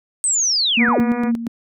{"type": "linear sweep", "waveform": "sine", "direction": "down", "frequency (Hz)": [8430, 146.83], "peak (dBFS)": -15, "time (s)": [0.24, 1], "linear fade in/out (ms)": 0}
{"type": "tone with tremolo", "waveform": "sine", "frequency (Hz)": 231.9, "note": "A#3", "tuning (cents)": -9, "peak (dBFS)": -15, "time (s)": [0.77, 1.48], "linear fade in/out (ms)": 10, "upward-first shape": "square", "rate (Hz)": 4.3, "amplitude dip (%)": 65}
{"type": "harmonic tone", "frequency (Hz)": 241.9, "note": "B3", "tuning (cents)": -36, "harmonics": [1, 2, 3, 4, 5, 6, 7, 8, 9, 10], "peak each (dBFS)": [-21, -27, -31, -33, -35, -37, -38, -39, -40, -41], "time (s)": [0.78, 1.32], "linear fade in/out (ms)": 50}
{"effects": []}